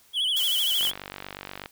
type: tone with vibrato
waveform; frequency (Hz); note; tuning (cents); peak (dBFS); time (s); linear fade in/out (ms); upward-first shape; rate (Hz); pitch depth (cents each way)
triangle; 3170; G7; +19; -21; 0.13-0.93; 50; sine; 13; 120
type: noise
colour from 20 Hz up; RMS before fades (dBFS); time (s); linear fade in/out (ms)
blue; -31; 0.36-0.91; 10
type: click train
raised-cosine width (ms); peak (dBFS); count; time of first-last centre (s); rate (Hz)
0.3; -19; 42; 0.81-1.659; 48.3
effects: white hiss -58 dBFS RMS until 1.71 s